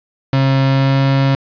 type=tone with pitch glide; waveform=35% pulse; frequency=134.9 to 136.15 Hz; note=C#3 to C#3; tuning=-47 to -31 cents; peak=-9 dBFS; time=0.33-1.35 s; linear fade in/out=2 ms; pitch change=+16 cents; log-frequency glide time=0.67-1.02 s; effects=resampled to 11025 Hz + 7-bit